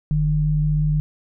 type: tone pair together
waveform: sine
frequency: 44.89 / 151 Hz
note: F1 / D3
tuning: +48 / +48 cents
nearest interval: octave + major sixth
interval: 2100 cents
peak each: -23 / -17 dBFS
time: 0.11-1 s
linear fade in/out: 0 ms
effects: none